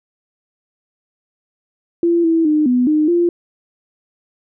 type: tone with pitch steps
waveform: sine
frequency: 340.8 / 327.9 / 304.3 / 248.5 / 305.6 / 345.8 Hz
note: F4 / E4 / D#4 / B3 / D#4 / F4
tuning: -42 / -9 / -38 / +11 / -31 / -17 cents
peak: -11 dBFS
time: 2.03-3.29 s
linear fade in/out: 2 ms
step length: 210 ms
effects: none